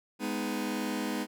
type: chord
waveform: sawtooth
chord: G# minor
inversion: none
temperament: just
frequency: 207.7 / 249.2 / 311.5 Hz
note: G#3 / B3 / D#4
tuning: 0 / +16 / +2 cents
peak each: -31 dBFS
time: 0.19-1.27 s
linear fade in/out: 50 ms
effects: none